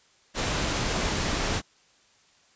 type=noise; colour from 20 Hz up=pink; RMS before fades=-27 dBFS; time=0.34-1.62 s; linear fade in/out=50 ms; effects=white hiss -61 dBFS RMS until 2.55 s + resampled to 16000 Hz